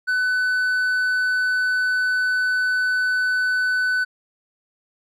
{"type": "tone with hard clipping", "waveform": "sine", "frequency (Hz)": 1500, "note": "F#6", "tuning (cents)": 23, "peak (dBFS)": -19, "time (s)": [0.07, 4.05], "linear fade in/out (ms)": 20, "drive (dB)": 3, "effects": []}